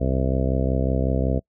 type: harmonic tone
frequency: 65.41 Hz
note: C2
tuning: in tune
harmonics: 1 / 2 / 3 / 4 / 5 / 6 / 7 / 8 / 9 / 10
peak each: -23 / -25 / -29 / -28 / -35 / -34 / -31 / -31 / -36 / -32 dBFS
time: 0-1.4 s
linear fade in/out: 20 ms
effects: noise-tail reverb RT60 0.1 s tail -25 dB re dry